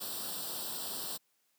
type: noise with comb filter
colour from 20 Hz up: white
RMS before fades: -39 dBFS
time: 0-1.18 s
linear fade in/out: 20 ms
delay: 0.23 ms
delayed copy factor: +0.85
effects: white hiss -75 dBFS RMS until 1.58 s + high-pass 150 Hz 12 dB/octave